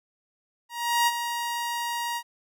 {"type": "tone with ADSR envelope", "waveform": "sawtooth", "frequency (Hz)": 946, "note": "A#5", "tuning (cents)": 25, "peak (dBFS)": -15, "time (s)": [0.69, 2.23], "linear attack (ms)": 380, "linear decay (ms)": 37, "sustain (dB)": -9, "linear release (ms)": 64, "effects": []}